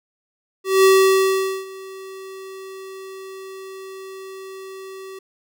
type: tone with ADSR envelope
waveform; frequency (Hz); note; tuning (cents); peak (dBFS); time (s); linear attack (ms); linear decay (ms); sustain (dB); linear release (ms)
square; 383.1; G4; -40; -10; 0.64-5.19; 200; 810; -24; 5
effects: none